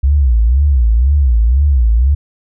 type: tone with vibrato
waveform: sine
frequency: 63.4 Hz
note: B1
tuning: 46 cents sharp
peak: -7 dBFS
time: 0.03-2.15 s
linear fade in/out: 10 ms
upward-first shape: sine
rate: 2 Hz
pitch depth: 250 cents each way
effects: none